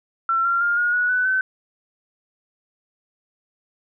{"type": "tone with pitch steps", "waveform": "sine", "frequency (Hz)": [1351, 1378.6, 1406.7, 1435.5, 1464.8, 1494.7, 1525.2], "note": ["E6", "F6", "F6", "F6", "F#6", "F#6", "G6"], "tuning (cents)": [42, -23, 12, 47, -18, 17, -48], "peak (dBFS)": -17, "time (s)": [0.29, 1.41], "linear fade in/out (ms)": 2, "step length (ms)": 160, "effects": []}